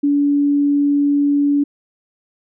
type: tone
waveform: sine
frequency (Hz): 286.5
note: D4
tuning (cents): -43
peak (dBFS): -12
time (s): 0.03-1.64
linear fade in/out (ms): 10
effects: none